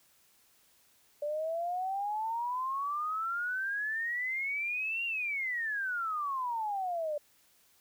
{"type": "exponential two-way sweep", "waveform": "sine", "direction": "up then down", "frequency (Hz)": [581, 2794, 581], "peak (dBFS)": -31, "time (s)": [1.22, 7.18], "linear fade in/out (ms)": 5, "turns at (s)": 5.05, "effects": ["white hiss -66 dBFS RMS until 7.8 s"]}